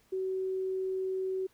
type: tone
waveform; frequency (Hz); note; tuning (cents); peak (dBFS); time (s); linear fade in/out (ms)
sine; 377.6; F#4; +35; -30; 0.12-1.47; 10
effects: pink hiss -67 dBFS RMS until 1.53 s